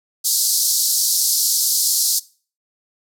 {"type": "band-pass noise", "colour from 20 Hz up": "pink", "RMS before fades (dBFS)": -18, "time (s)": [0.24, 2.2], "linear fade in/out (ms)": 20, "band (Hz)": [4400, 15000], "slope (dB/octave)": 48, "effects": ["noise-tail reverb RT60 0.4 s tail -21 dB re dry"]}